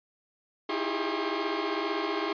sawtooth tone cluster, 315.7 / 337.8 / 395.7 / 411.2 / 1076 Hz, D#4 / E4 / G4 / G#4 / C6, +25 / +42 / +16 / -17 / +48 cents, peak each -31 dBFS, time 0.69-2.33 s, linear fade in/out 5 ms, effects resampled to 11025 Hz

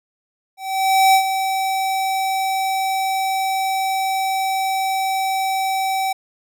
square tone with ADSR envelope, 768 Hz, G5, 36 cents flat, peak -10 dBFS, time 0.57-6.13 s, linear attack 570 ms, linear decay 85 ms, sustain -9 dB, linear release 8 ms, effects none

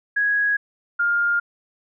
sine tone pair in turn, 1661.2 / 1408.4 Hz, G#6 / F6, 0 / +14 cents, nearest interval minor third, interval 286 cents, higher first, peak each -17 dBFS, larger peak neither, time 0.16-0.57 / 0.99-1.4 s, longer neither, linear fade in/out 10 ms, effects none

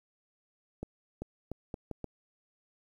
accelerating click train, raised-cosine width 2 ms, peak -24 dBFS, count 6, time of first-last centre 0.83-2.043 s, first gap 390 ms, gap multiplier 0.76, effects 10-bit

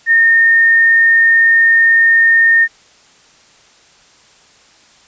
sine tone, 1829 Hz, A#6, 33 cents flat, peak -6 dBFS, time 0.06-2.68 s, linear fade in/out 50 ms, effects white hiss -47 dBFS RMS until 5.07 s + resampled to 16000 Hz

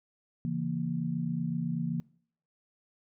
sine chord, A# diminished, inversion first, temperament just, 139.85 / 167.82 / 233.1 Hz, C#3 / E3 / A#3, +16 / +31 / 0 cents, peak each -36 / -32 / -34 dBFS, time 0.45-2 s, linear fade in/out 0 ms, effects noise-tail reverb RT60 0.6 s tail -24 dB re dry

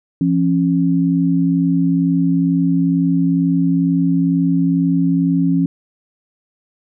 sine tone pair together, 171.02 / 273.2 Hz, F3 / C#4, -36 / -25 cents, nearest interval minor sixth, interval 811 cents, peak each -15 dBFS, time 0.21-5.66 s, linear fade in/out 2 ms, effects none

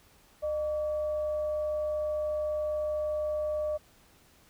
sine tone with frequency modulation, 607 Hz, D#5, 43 cents flat, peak -28 dBFS, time 0.42-3.78 s, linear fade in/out 20 ms, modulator 537 Hz, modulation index 0.23, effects pink hiss -61 dBFS RMS until 4.49 s

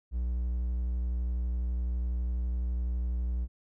triangle tone with vibrato, 60.6 Hz, B1, 32 cents flat, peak -26 dBFS, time 0.11-3.48 s, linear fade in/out 50 ms, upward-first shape triangle, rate 12 Hz, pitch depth 28 cents each way, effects none

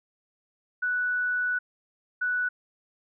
sine tone pair in turn, 1480 / 1480 Hz, F#6 / F#6, 0 / 0 cents, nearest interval unison, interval 0 cents, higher neither, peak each -24 dBFS, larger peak neither, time 0.82-1.59 / 2.21-2.49 s, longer first, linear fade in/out 10 ms, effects none

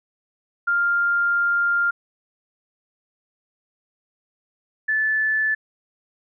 sine tone pair in turn, 1399 / 1743.5 Hz, F6 / A6, +3 / -16 cents, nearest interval major third, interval 381 cents, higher second, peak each -17 / -18 dBFS, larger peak first, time 0.67-1.91 / 4.88-5.55 s, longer first, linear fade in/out 10 ms, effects none

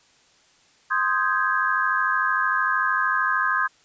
sine chord, Ab major seventh, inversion first, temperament equal, 1046.5 / 1244.5 / 1568 / 1661.2 Hz, C6 / Eb6 / G6 / Ab6, 0 / 0 / 0 / 0 cents, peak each -25 dBFS, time 0.9-3.68 s, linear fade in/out 20 ms, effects white hiss -58 dBFS RMS until 3.84 s + resampled to 16000 Hz

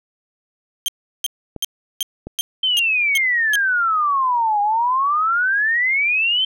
sawtooth tone bursts, 3170 Hz, G7, 19 cents sharp, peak -15 dBFS, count 8, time 0.86-3.556 s, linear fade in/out 0 ms, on 22 ms, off 360 ms
clicks, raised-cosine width 2 ms, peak -17 dBFS, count 2, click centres 1.563 / 2.27 s
sine exponential two-way sweep, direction down then up, 3136 to 809 to 3136 Hz, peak -15 dBFS, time 2.63-6.45 s, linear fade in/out 5 ms, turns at 4.61 s
effects none

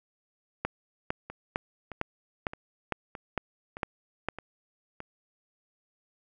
two click trains, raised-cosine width 0.5 ms, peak -24 / -13 dBFS, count 7 / 9, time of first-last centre 1.3-5.004 / 0.65-4.286 s, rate 1.62 / 2.2 Hz, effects none

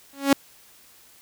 sawtooth tone with exponential growth, 277.2 Hz, C#4, in tune, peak -8 dBFS, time 0.13-0.33 s, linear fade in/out 2 ms, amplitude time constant 43 ms, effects white hiss -53 dBFS RMS until 1.21 s

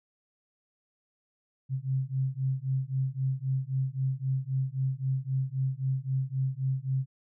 sine beating tone pair, 130.81 / 134.61 Hz, C3 / C3, 0 / +50 cents, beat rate 3.8 Hz, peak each -30 / -30 dBFS, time 1.69-7.06 s, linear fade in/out 50 ms, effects none

